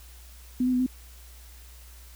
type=tone with pitch steps; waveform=sine; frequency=250.5 / 254.4 / 249.6 / 255.9 Hz; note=B3 / C4 / B3 / C4; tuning=+25 / -48 / +19 / -38 cents; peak=-21 dBFS; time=0.6-0.864 s; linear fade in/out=5 ms; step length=66 ms; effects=added 60 Hz sine -46 dBFS peak until 2.15 s + white hiss -53 dBFS RMS until 2.15 s